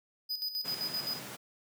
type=tone with tremolo; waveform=square; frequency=4978 Hz; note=D#8; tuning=in tune; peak=-32 dBFS; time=0.29-1.2 s; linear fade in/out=20 ms; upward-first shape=square; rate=7.7 Hz; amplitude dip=65%
type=high-pass noise; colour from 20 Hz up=pink; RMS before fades=-44 dBFS; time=0.64-1.37 s; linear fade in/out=20 ms; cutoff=120 Hz; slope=48 dB/octave
effects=none